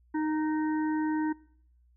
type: harmonic tone with a mistuned harmonic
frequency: 310 Hz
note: D#4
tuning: 6 cents flat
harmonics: 1 / 3 / 5 / 6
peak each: -27 / -36 / -43 / -45 dBFS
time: 0.14-1.33 s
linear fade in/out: 10 ms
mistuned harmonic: 5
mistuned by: -20 cents
effects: noise-tail reverb RT60 0.7 s tail -24 dB re dry + added 60 Hz sine -60 dBFS peak until 1.96 s